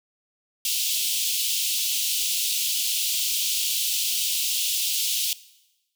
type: high-pass noise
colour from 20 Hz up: pink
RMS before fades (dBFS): -25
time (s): 0.65-5.33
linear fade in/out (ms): 2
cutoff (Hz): 2800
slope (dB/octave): 48
effects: noise-tail reverb RT60 1.0 s tail -19 dB re dry